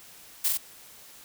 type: noise with echo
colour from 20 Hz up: blue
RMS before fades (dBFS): -24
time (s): 0.44-0.49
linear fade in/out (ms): 10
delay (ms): 43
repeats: 2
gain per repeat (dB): -2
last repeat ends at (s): 0.576
effects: white hiss -50 dBFS RMS until 1.24 s